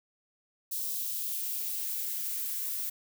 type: noise with high-pass filter sweep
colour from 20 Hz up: violet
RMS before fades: -34 dBFS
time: 0.71-2.9 s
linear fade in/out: 10 ms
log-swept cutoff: 4000 to 1100 Hz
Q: 1.3
effects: none